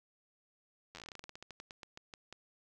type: slowing click train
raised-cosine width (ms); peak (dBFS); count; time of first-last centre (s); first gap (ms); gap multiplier
0.2; -30; 23; 0.95-2.326; 10; 1.15
effects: none